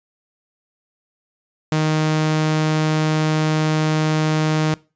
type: tone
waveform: sawtooth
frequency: 155.56 Hz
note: D#3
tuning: in tune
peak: -12 dBFS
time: 1.72-4.74 s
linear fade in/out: 2 ms
effects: noise-tail reverb RT60 0.3 s tail -22 dB re dry + resampled to 16000 Hz